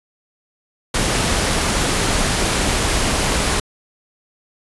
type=noise; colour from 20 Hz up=pink; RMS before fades=-18 dBFS; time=0.94-3.6 s; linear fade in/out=5 ms; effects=resampled to 24000 Hz